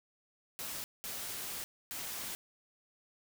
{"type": "noise bursts at uneven times", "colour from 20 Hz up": "white", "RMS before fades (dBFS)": -41, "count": 3, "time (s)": [[0.59, 0.84], [1.04, 1.64], [1.91, 2.35]], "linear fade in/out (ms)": 0, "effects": []}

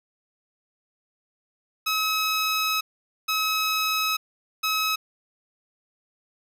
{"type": "tone bursts at uneven times", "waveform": "15% pulse", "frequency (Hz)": 1281, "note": "E6", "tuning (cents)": -50, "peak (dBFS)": -16, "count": 3, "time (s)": [[1.86, 2.81], [3.28, 4.17], [4.63, 4.96]], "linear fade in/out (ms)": 10, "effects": []}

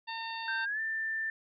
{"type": "harmonic tone", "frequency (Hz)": 908, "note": "A#5", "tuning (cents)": -46, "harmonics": [1, 2, 3, 4, 5], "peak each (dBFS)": [-39, -42, -44, -45, -46], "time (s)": [0.07, 0.66], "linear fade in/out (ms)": 20}
{"type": "tone with pitch glide", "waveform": "sine", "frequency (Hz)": [1568, 1780.5], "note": ["G6", "A6"], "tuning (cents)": [0, 20], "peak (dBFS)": -31, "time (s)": [0.48, 1.3], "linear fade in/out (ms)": 2, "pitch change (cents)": 220, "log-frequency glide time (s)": [0.63, 0.8]}
{"effects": []}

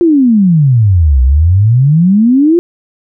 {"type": "exponential two-way sweep", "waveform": "sine", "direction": "down then up", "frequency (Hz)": [355.7, 61.74, 355.7], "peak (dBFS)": -4, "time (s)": [0.01, 2.59], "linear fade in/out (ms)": 0, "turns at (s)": 1.22, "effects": []}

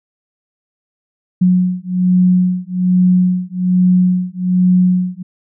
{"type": "beating tone pair", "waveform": "sine", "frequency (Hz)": [181.3, 182.5], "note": ["F#3", "F#3"], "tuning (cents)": [-35, -24], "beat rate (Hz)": 1.2, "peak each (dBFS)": -13, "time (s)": [1.41, 5.23], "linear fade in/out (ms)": 10, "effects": []}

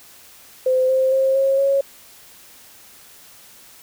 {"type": "tone with pitch steps", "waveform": "sine", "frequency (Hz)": [515, 523.7, 532.5, 541.5, 550.7], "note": ["C5", "C5", "C5", "C#5", "C#5"], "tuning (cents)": [-28, 1, 30, -41, -11], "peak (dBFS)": -14, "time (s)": [0.66, 1.81], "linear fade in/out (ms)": 5, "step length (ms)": 230, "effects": ["white hiss -46 dBFS RMS until 3.82 s"]}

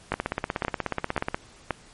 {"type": "two click trains", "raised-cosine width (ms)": 0.5, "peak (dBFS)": [-10, -9], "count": [21, 4], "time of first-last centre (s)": [[0.14, 1.345], [0.12, 1.707]], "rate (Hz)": [16.6, 1.89], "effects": ["pink hiss -52 dBFS RMS until 1.93 s", "MP3 48 kbps"]}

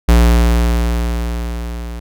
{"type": "tone with level ramp", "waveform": "square", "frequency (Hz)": 58.6, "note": "A#1", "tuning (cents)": 10, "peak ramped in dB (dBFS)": [-6, -25], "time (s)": [0.08, 2], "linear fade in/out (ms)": 10, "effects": []}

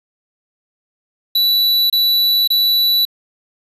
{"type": "tone bursts", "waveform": "square", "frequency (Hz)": 3951, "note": "B7", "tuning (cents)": 0, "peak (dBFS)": -12, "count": 3, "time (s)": [1.35, 3.052], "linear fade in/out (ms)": 5, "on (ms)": 550, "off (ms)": 26, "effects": ["resampled to 32000 Hz", "8-bit"]}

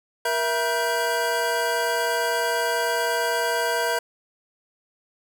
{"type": "tone cluster", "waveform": "square", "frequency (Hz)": [473, 664, 960, 1559], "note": ["A#4", "E5", "B5", "G6"], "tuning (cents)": [25, 12, -49, -10], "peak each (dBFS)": -28, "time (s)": [0.25, 3.99], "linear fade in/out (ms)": 5, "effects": []}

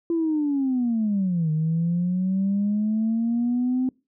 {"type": "linear two-way sweep", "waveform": "sine", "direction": "down then up", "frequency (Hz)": [339.3, 153.7, 259.3], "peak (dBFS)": -19, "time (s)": [0.1, 3.89], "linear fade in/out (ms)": 2, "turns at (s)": 1.51, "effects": ["noise-tail reverb RT60 0.3 s tail -25 dB re dry", "tanh soft clip ceiling -16 dBFS"]}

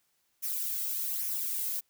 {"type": "noise with flanger", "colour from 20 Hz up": "violet", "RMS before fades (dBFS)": -33, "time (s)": [0.42, 1.81], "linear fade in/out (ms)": 20, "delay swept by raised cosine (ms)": [0.24, 1.74], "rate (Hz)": 1.2, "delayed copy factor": -0.55, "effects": ["white hiss -74 dBFS RMS until 1.89 s"]}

